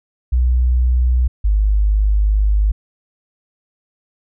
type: tone pair in turn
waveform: sine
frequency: 61.74 / 51.38 Hz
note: B1 / G#1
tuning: 0 / -18 cents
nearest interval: minor third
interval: 318 cents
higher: first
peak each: -11 dBFS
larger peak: neither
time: 0.32-1.28 / 1.44-2.72 s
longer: second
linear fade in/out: 10 ms
effects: none